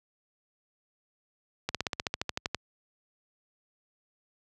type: slowing click train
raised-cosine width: 0.2 ms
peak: -12 dBFS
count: 13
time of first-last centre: 1.69-2.546 s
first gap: 57 ms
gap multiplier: 1.04
effects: high-pass 60 Hz 12 dB/octave